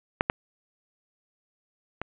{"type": "clicks", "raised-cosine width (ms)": 0.5, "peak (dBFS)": [-6, -7, -16], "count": 3, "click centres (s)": [0.209, 0.299, 2.016], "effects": ["resampled to 8000 Hz", "8-bit"]}